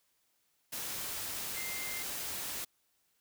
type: tone in noise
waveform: sine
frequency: 2093 Hz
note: C7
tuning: in tune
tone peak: -42 dBFS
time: 1.56-2.03 s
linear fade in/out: 10 ms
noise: white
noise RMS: -39 dBFS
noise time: 0.72-2.65 s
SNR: -6 dB
effects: white hiss -75 dBFS RMS until 3.2 s